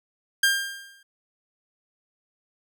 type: tone with exponential decay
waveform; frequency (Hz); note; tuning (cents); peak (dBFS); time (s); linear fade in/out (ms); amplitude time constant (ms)
sawtooth; 1600; G6; +35; -12; 0.43-1.03; 5; 130
effects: none